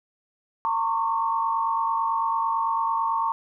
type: tone cluster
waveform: sine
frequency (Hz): 910 / 1090 / 1139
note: A#5 / C#6 / C#6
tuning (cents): -42 / -29 / +47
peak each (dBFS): -24 / -26 / -31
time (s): 0.65-3.32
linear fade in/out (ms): 0
effects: none